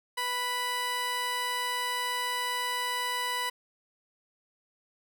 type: tone pair together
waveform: 15% pulse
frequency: 493.9 / 987.8 Hz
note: B4 / B5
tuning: 0 / 0 cents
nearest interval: octave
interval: 1200 cents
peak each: -33 / -24 dBFS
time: 0.17-3.5 s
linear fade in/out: 10 ms
effects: none